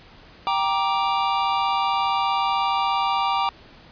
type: chord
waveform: square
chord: G minor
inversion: none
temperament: just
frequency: 784 / 940.8 / 1176 Hz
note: G5 / Bb5 / D6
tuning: 0 / +16 / +2 cents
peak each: -25 dBFS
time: 0.47-3.49 s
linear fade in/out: 0 ms
effects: pink hiss -48 dBFS RMS until 3.91 s + resampled to 11025 Hz